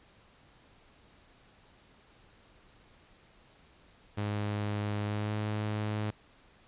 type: tone with pitch glide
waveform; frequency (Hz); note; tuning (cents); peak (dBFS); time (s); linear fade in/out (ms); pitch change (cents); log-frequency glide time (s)
sawtooth; 103.83 to 106.07; G#2 to G#2; 0 to +37; -27; 4.17-6.11; 10; +37; 5.05-5.35
effects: pink hiss -61 dBFS RMS until 6.67 s + resampled to 8000 Hz